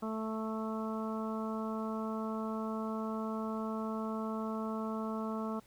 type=harmonic tone; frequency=220 Hz; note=A3; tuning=in tune; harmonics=1 / 2 / 3 / 4 / 5 / 6; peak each=-36 / -42 / -44 / -47 / -44 / -46 dBFS; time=0.02-5.6 s; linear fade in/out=10 ms; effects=pink hiss -64 dBFS RMS until 5.66 s